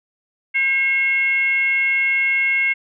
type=tone with frequency modulation; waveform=sine; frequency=2165 Hz; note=C#7; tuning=41 cents flat; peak=-15 dBFS; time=0.54-2.74 s; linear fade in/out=20 ms; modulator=565 Hz; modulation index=0.49; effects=none